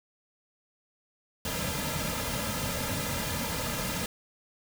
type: noise with comb filter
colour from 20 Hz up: pink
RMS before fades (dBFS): -32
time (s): 1.45-4.06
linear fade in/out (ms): 2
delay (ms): 2.7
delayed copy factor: -0.75
effects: none